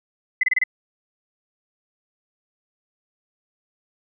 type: tone bursts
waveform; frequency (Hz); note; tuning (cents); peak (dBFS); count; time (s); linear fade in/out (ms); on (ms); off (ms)
sine; 2022; B6; +40; -15; 5; 0.41-0.638; 5; 24; 27
effects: none